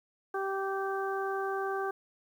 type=harmonic tone; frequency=388.9 Hz; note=G4; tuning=14 cents flat; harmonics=1 / 2 / 3 / 4; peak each=-33 / -36 / -38 / -39 dBFS; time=0.34-1.91 s; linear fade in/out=5 ms; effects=10-bit